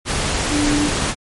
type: tone in noise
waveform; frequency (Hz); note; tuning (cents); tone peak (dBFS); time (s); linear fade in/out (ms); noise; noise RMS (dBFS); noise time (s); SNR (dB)
sine; 293.7; D4; 0; -16; 0.49-0.91; 50; pink; -20; 0.05-1.15; +1
effects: low-pass 12000 Hz 12 dB/octave + MP3 48 kbps